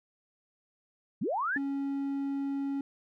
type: linear sweep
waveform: sine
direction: up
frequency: 140 to 1820 Hz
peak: -28 dBFS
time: 1.21-1.58 s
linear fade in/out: 10 ms
type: tone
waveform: triangle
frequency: 277.2 Hz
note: C#4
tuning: in tune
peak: -28 dBFS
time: 1.56-2.81 s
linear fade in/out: 2 ms
effects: none